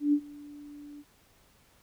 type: tone with ADSR envelope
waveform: sine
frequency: 291.9 Hz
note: D4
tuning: 10 cents flat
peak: -19 dBFS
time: 0-1.04 s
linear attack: 130 ms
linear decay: 69 ms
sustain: -24 dB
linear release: 43 ms
effects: pink hiss -63 dBFS RMS until 1.82 s